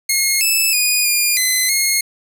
10% pulse tone with pitch steps, 2155 / 2623 / 2466 / 2418 / 2032 / 2155 Hz, C#7 / E7 / D#7 / D7 / B6 / C#7, -49 / -9 / -16 / +50 / +49 / -49 cents, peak -5 dBFS, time 0.09-2.01 s, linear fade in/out 5 ms, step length 320 ms, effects none

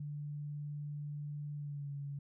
sine tone with pitch glide, 146.83 to 141.66 Hz, D3 to C#3, 0 to +38 cents, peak -39 dBFS, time 0-2.19 s, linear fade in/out 5 ms, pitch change -62 cents, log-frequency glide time 1.55-1.91 s, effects none

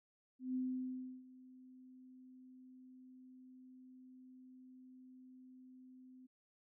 sine tone with ADSR envelope, 256.2 Hz, C4, 36 cents flat, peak -35 dBFS, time 0.39-6.27 s, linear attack 160 ms, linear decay 680 ms, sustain -21 dB, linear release 14 ms, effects none

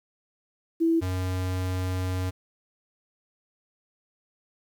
sine / square tone pair in turn, 329.6 / 92.29 Hz, E4 / F#2, 0 / -4 cents, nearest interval octave + minor seventh, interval 2204 cents, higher first, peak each -19 / -27 dBFS, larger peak first, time 0.8-1.01 / 1.01-2.31 s, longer second, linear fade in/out 20 ms, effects 9-bit

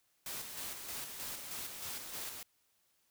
white noise with tremolo, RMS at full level -42 dBFS, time 0.26-2.43 s, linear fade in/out 2 ms, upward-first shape square, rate 3.2 Hz, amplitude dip 40%, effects white hiss -75 dBFS RMS until 3.1 s

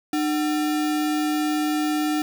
sine tone with sample-and-hold, 303 Hz, D#4, 46 cents flat, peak -20 dBFS, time 0.13-2.22 s, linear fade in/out 2 ms, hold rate 1050 Hz, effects none

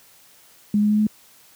sine tone with pitch steps, 207.7 / 209.5 / 211.3 / 213.2 Hz, G#3 / G#3 / G#3 / G#3, 0 / +15 / +30 / +46 cents, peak -15 dBFS, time 0.74-1.068 s, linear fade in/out 2 ms, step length 82 ms, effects white hiss -52 dBFS RMS until 1.55 s + high-pass 60 Hz 12 dB/octave

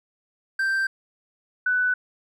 triangle / sine tone pair in turn, 1568 / 1493.2 Hz, G6 / F#6, 0 / +15 cents, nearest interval minor second, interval 85 cents, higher first, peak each -19 dBFS, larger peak neither, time 0.59-0.87 / 1.66-1.94 s, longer neither, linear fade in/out 5 ms, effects none

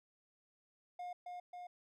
triangle tone with echo, 714 Hz, F5, 38 cents sharp, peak -40 dBFS, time 0.99-1.13 s, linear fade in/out 5 ms, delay 270 ms, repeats 2, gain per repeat -2 dB, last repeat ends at 1.67 s, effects none

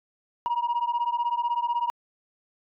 sine beating tone pair, 945 / 961 Hz, A#5 / B5, +23 / -48 cents, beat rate 16 Hz, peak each -25 dBFS, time 0.46-1.9 s, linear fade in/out 0 ms, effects tanh soft clip ceiling -20 dBFS

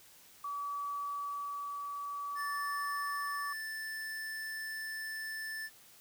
sine tone with tremolo, 1145 Hz, D6, 44 cents flat, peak -35 dBFS, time 0.44-3.53 s, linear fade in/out 5 ms, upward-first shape sine, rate 0.53 Hz, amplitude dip 25%
square tone, 1760 Hz, A6, in tune, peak -39 dBFS, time 2.35-5.7 s, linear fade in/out 50 ms
effects white hiss -59 dBFS RMS until 6 s

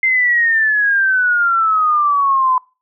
sine exponential sweep, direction down, 2093 to 1012 Hz, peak -11 dBFS, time 0.03-2.58 s, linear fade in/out 2 ms, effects noise-tail reverb RT60 0.3 s tail -24 dB re dry

